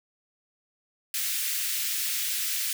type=high-pass noise; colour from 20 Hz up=white; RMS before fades=-29 dBFS; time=1.14-2.73 s; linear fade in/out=2 ms; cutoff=1800 Hz; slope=24 dB/octave; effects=none